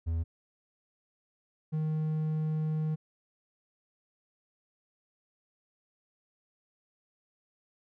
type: tone pair in turn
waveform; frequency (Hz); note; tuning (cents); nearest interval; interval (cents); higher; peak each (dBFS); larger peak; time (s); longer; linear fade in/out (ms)
triangle; 82.41 / 155.75; E2 / D#3; 0 / +2; major seventh; 1102; second; -26; neither; 0.06-0.24 / 1.72-2.96; second; 20
effects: none